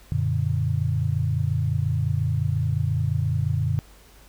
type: chord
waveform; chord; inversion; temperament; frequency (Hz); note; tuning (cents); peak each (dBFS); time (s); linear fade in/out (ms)
sine; Gb augmented; none; equal with one note detuned; 92.5 / 118.17 / 146.83; Gb2 / Bb2 / D3; 0 / +24 / 0; -25; 0.12-3.79; 0
effects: added 50 Hz sine -50 dBFS peak until 4.28 s + pink hiss -53 dBFS RMS until 4.28 s